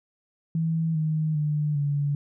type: tone with pitch steps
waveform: sine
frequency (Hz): 162.6 / 156.07 / 149.8 / 143.78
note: E3 / D#3 / D3 / D3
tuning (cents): -23 / +6 / +35 / -36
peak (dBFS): -22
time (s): 0.55-2.15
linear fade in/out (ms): 2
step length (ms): 400
effects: none